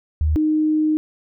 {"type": "tone pair in turn", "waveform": "sine", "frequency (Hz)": [77.2, 308.8], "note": ["D#2", "D#4"], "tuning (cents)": [-13, -13], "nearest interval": "2 octaves", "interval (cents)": 2400, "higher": "second", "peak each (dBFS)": -15, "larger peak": "neither", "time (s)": [[0.21, 0.36], [0.36, 0.97]], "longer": "second", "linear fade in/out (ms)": 0, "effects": []}